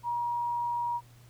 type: tone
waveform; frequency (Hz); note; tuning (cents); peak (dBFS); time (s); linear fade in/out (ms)
sine; 953; A#5; +38; -28; 0.03-1.01; 50
effects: added 120 Hz sine -53 dBFS peak until 1.29 s + pink hiss -61 dBFS RMS until 1.29 s